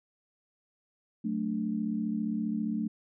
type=chord; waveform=sine; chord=D major; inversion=first; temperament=equal with one note detuned; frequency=185 / 220 / 292.6 Hz; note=F#3 / A3 / D4; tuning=0 / 0 / -6 cents; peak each=-36 / -30 / -36 dBFS; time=1.24-2.88 s; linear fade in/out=10 ms; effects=none